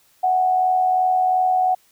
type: tone with amplitude modulation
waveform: sine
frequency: 740 Hz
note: F#5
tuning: in tune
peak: -13 dBFS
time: 0.23-1.75 s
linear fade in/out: 10 ms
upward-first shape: sine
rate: 82.8 Hz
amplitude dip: 40%
effects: white hiss -58 dBFS RMS until 1.91 s